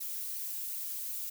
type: noise with flanger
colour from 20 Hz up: violet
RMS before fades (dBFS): -38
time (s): 0-1.3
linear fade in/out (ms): 10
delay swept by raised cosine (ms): 0.55 to 6.15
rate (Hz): 2.7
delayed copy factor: -0.8
effects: none